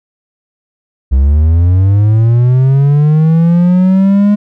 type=linear sweep; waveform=triangle; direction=up; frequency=63.6 to 208.1 Hz; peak=-3 dBFS; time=1.11-4.36 s; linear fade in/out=20 ms; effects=none